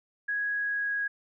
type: tone with pitch glide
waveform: sine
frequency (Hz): 1661.2 to 1651.6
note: G#6 to G#6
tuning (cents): 0 to -10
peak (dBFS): -27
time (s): 0.28-1.08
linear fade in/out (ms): 10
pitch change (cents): -10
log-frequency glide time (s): 0.54-0.96
effects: none